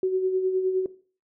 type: tone with tremolo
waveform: sine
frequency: 374.5 Hz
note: F#4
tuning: 21 cents sharp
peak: -19 dBFS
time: 0.03-0.86 s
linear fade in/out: 2 ms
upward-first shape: sine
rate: 9.7 Hz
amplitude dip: 50%
effects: noise-tail reverb RT60 0.4 s tail -17 dB re dry

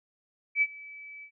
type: tone with ADSR envelope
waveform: sine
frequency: 2300 Hz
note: D7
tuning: 37 cents flat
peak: -19 dBFS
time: 0.55-1.31 s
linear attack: 67 ms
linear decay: 48 ms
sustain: -23 dB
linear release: 79 ms
effects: none

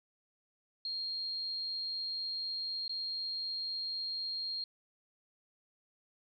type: tone with dropouts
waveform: sine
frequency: 4228 Hz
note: C8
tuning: 17 cents sharp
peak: -35 dBFS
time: 0.85-4.64 s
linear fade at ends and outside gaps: 2 ms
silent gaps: 2.88-2.894 s
effects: none

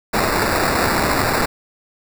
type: noise with sample-and-hold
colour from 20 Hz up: violet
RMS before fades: -18 dBFS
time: 0.13-1.46 s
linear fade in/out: 10 ms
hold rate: 3150 Hz
effects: none

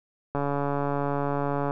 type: click train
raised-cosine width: 1 ms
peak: -14 dBFS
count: 194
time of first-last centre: 0.35-1.709 s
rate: 142 Hz
effects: none

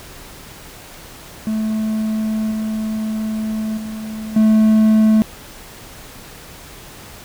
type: tone with level steps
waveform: triangle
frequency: 217.7 Hz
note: A3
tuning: 18 cents flat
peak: -15 / -17 / -23 / -7 dBFS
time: 1.47-5.22 s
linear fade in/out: 0 ms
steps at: 2.51 / 3.77 / 4.36 s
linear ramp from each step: 5 ms
effects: pink hiss -38 dBFS RMS until 7.24 s

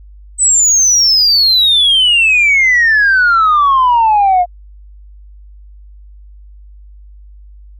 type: exponential sweep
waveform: sine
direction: down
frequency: 8160 to 698.5 Hz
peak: -5 dBFS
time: 0.38-4.46 s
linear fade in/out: 50 ms
effects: tanh soft clip ceiling -4 dBFS + added 50 Hz sine -34 dBFS peak until 7.79 s

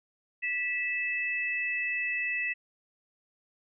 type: tone pair together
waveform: sine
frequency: 1963 / 2620 Hz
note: B6 / E7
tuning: -11 / -11 cents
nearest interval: perfect fourth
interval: 500 cents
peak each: -31 / -31 dBFS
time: 0.42-2.54 s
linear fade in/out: 20 ms
effects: none

